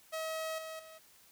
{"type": "tone with level steps", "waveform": "sawtooth", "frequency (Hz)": 639, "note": "D#5", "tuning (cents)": 46, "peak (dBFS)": [-32, -38, -47], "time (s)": [0.12, 0.99], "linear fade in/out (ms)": 20, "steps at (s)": [0.58, 0.79], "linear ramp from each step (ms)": 5, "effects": ["white hiss -62 dBFS RMS until 1.31 s"]}